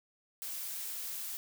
blue noise, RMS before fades -40 dBFS, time 0.42-1.37 s, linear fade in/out 0 ms, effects none

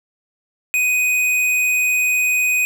sine tone with hard clipping, 2496 Hz, D#7, 5 cents sharp, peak -16 dBFS, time 0.74-2.65 s, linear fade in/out 0 ms, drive 13 dB, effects none

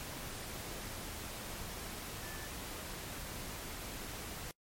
sine tone in noise, 1750 Hz, A6, 10 cents flat, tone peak -51 dBFS, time 2.23-2.47 s, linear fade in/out 0 ms, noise pink, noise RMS -44 dBFS, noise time 0-4.51 s, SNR -10 dB, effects noise-tail reverb RT60 0.1 s tail -25 dB re dry + MP3 64 kbps

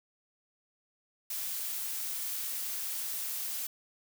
blue noise, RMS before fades -36 dBFS, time 1.3-3.67 s, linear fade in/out 5 ms, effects none

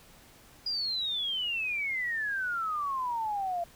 sine exponential sweep, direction down, 4923 to 676 Hz, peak -29 dBFS, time 0.66-3.64 s, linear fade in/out 5 ms, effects pink hiss -56 dBFS RMS until 3.75 s

